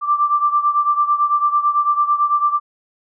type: beating tone pair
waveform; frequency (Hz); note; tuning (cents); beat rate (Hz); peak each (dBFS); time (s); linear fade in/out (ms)
sine; 1174.7 / 1183.7; D6 / D6; 0 / +13; 9; -15 / -19; 0.01-2.6; 50
effects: none